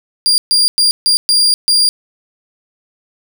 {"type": "tone bursts at uneven times", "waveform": "35% pulse", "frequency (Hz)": 4789, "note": "D8", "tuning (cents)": 33, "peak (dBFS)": -7, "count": 6, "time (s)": [[0.26, 0.38], [0.51, 0.68], [0.78, 0.91], [1.06, 1.17], [1.29, 1.54], [1.68, 1.89]], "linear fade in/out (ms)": 0, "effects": []}